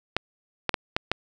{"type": "clicks", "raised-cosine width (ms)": 0.3, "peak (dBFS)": -6, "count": 5, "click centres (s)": [0.166, 0.693, 0.742, 0.965, 1.116], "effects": []}